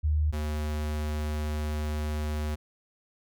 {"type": "tone pair in turn", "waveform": ["sine", "square"], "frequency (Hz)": [76, 75.65], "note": ["D#2", "D#2"], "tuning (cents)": [-40, -48], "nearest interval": "unison", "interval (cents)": 8, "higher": "first", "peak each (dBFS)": [-22, -29], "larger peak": "first", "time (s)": [[0.03, 0.32], [0.32, 2.56]], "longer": "second", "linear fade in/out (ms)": 20, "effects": []}